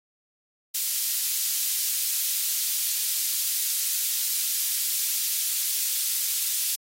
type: high-pass noise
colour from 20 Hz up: white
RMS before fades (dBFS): -26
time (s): 0.74-6.76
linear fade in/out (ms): 10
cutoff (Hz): 3900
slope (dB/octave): 12
effects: AAC 48 kbps